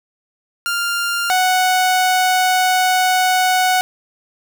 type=tone pair in turn; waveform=sawtooth; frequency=1396.9 / 740 Hz; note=F6 / F#5; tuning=0 / 0 cents; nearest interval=major seventh; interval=1100 cents; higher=first; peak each=-14 / -9 dBFS; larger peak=second; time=0.66-1.3 / 1.3-3.81 s; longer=second; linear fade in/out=0 ms; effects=none